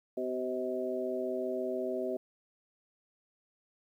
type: harmonic tone with a mistuned harmonic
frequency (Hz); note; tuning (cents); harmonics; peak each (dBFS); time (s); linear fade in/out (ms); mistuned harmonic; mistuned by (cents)
127; B2; +49; 2 / 3 / 4 / 5; -39 / -35 / -40 / -36; 0.17-2.17; 5; 4; +42
effects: 11-bit